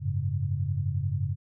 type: chord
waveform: sine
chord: F# suspended second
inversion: none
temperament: equal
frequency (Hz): 92.5 / 103.83 / 138.59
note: F#2 / G#2 / C#3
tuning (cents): 0 / 0 / 0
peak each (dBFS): -30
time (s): 0-1.36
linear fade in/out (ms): 50
effects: none

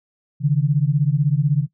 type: beating tone pair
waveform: sine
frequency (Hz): 138.59 / 154.59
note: C#3 / D#3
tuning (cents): 0 / -11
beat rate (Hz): 16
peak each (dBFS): -17 / -18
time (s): 0.4-1.67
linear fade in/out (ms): 50
effects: noise-tail reverb RT60 0.1 s tail -17 dB re dry

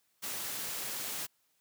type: noise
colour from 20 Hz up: white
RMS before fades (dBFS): -38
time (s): 0.22-1.27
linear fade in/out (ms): 20
effects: white hiss -74 dBFS RMS until 1.6 s + high-pass 100 Hz 12 dB/octave

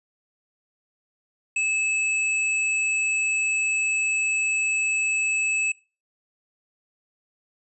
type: tone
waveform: square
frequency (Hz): 2605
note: E7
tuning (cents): -21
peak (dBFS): -22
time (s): 1.56-5.72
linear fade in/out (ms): 5
effects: noise-tail reverb RT60 0.3 s tail -19 dB re dry + resampled to 24000 Hz

